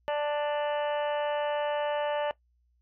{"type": "harmonic tone with a mistuned harmonic", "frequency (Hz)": 294.4, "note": "D4", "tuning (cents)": 4, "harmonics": [2, 3, 4, 5, 6, 7, 8, 9, 10], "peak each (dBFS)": [-28, -33, -42, -45, -41, -50, -51, -49, -44], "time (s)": [0.08, 2.31], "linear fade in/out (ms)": 0, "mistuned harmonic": 8, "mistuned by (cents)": 17, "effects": ["noise-tail reverb RT60 0.1 s tail -18 dB re dry", "added 60 Hz sine -66 dBFS peak until 2.81 s"]}